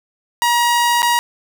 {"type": "tone with dropouts", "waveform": "sawtooth", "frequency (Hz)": 953, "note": "A#5", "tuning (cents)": 38, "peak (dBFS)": -9, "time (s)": [0.42, 1.19], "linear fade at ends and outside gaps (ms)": 0, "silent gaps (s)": [1.02, 1.029], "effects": []}